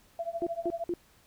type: tone with tremolo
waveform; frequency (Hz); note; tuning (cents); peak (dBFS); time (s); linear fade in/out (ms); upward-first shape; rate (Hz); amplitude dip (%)
sine; 674; E5; +38; -28; 0.19-0.84; 2; triangle; 13; 100
type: tone bursts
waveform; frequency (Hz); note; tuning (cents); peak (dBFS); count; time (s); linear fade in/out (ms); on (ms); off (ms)
sine; 347.7; F4; -8; -28; 3; 0.42-0.938; 0; 46; 190
effects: pink hiss -62 dBFS RMS until 1.26 s